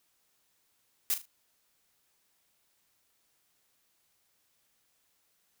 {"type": "noise with echo", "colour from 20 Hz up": "blue", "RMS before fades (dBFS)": -28, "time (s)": [1.1, 1.14], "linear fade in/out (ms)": 0, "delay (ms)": 38, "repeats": 3, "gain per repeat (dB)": -10, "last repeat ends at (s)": 1.254, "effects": ["white hiss -73 dBFS RMS until 5.6 s"]}